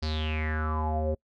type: tone with low-pass filter sweep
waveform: square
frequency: 77.78 Hz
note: D#2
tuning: in tune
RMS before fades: -29 dBFS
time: 0.02-1.15 s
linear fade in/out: 10 ms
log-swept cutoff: 4800 to 480 Hz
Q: 8.3
effects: noise-tail reverb RT60 0.1 s tail -26 dB re dry